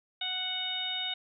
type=harmonic tone; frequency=740 Hz; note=F#5; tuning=in tune; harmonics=1 / 2 / 3 / 4 / 5; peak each=-43 / -44 / -41 / -37 / -33 dBFS; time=0.21-1.14 s; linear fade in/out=5 ms; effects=none